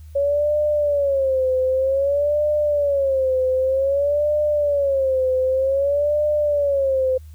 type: tone with vibrato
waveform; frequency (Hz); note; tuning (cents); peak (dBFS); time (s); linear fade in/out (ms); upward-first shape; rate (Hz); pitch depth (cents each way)
sine; 555; C#5; +2; -16; 0.15-7.18; 10; sine; 0.53; 130
effects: added 77 Hz sine -37 dBFS peak until 7.34 s + white hiss -59 dBFS RMS until 7.34 s